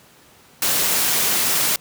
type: noise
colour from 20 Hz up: white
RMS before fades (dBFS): -19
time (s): 0.62-1.76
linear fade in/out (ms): 2
effects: pink hiss -50 dBFS RMS until 1.8 s + high-pass 100 Hz 12 dB/octave